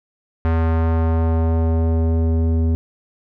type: tone with low-pass filter sweep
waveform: square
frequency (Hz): 81.7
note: E2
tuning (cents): -15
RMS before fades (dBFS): -17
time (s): 0.45-2.75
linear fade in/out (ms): 0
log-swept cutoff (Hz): 1600 to 320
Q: 1
effects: none